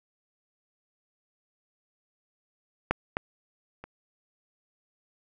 clicks, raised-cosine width 0.5 ms, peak -8 / -12 / -26 dBFS, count 3, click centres 2.91 / 3.169 / 3.84 s, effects none

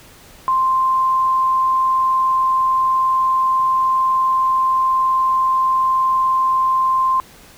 sine tone, 1046.5 Hz, C6, in tune, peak -13 dBFS, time 0.48-7.2 s, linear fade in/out 0 ms, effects pink hiss -44 dBFS RMS until 7.57 s

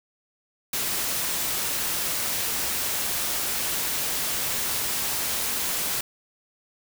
white noise, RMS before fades -27 dBFS, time 0.73-6.01 s, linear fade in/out 5 ms, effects none

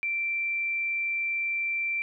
sine tone, 2349 Hz, D7, in tune, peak -26 dBFS, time 0.03-2.02 s, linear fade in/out 0 ms, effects none

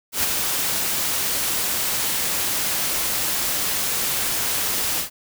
white noise with ADSR envelope, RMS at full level -19 dBFS, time 0.12-5.1 s, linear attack 110 ms, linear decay 20 ms, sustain -4 dB, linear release 110 ms, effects none

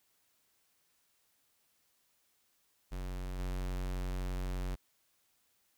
square tone with level steps, 45.87 Hz, F#1, 14 cents flat, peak -38 / -35 dBFS, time 2.91-4.76 s, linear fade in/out 20 ms, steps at 3.38 s, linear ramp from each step 20 ms, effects white hiss -74 dBFS RMS until 5.77 s

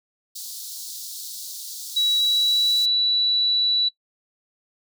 pink high-pass noise, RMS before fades -35 dBFS, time 0.35-2.86 s, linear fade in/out 10 ms, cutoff 3900 Hz, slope 48 dB/octave
sine tone with pitch glide, 3900 to 3943 Hz, B7 to B7, -23 to -4 cents, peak -17 dBFS, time 1.96-3.89 s, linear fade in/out 10 ms, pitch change +19 cents, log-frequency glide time 2.13-2.91 s
effects noise-tail reverb RT60 0.1 s tail -21 dB re dry

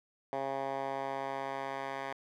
10% pulse tone with band-pass filter sweep, 136 Hz, C#3, 33 cents flat, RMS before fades -37 dBFS, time 0.33-2.13 s, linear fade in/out 0 ms, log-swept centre 740 to 1300 Hz, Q 1.5, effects none

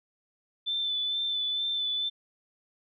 sine tone with vibrato, 3520 Hz, A7, in tune, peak -27 dBFS, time 0.66-2.1 s, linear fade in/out 20 ms, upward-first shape sine, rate 2.2 Hz, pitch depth 23 cents each way, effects none

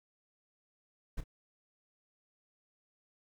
brown noise with echo, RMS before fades -36 dBFS, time 1.17-1.21 s, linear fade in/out 10 ms, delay 31 ms, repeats 1, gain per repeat -12 dB, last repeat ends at 1.241 s, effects none

